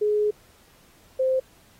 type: tone pair in turn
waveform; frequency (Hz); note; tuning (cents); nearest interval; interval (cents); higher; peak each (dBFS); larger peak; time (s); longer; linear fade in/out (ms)
sine; 420 / 521.4; G#4 / C5; +19 / -6; major third; 375; second; -19; neither; 0.01-0.31 / 1.19-1.4; first; 10
effects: pink hiss -57 dBFS RMS until 1.79 s + AAC 48 kbps